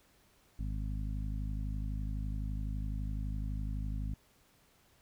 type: harmonic tone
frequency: 51.91 Hz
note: G#1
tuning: in tune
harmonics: 1 / 2 / 3 / 4 / 5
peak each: -35 / -41 / -45 / -47 / -49 dBFS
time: 0.59-4.14 s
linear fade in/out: 5 ms
effects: pink hiss -67 dBFS RMS until 5.01 s